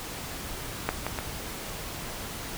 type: clicks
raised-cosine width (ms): 0.5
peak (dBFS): -9 / -15 / -15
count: 3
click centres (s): 0.89 / 1.066 / 1.188
effects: pink hiss -37 dBFS RMS until 2.57 s